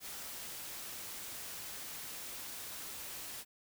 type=noise; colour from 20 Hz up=white; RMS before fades=-45 dBFS; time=0-3.45 s; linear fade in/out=50 ms; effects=none